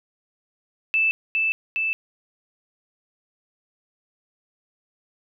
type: tone with echo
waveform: sine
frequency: 2637 Hz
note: E7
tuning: in tune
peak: -17 dBFS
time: 0.94-1.11 s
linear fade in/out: 0 ms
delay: 410 ms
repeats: 2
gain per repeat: -2 dB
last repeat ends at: 1.93 s
effects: none